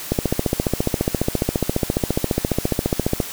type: click train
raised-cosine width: 2 ms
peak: -4 dBFS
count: 46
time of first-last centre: 0.12-3.202 s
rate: 14.6 Hz
effects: white hiss -32 dBFS RMS until 3.32 s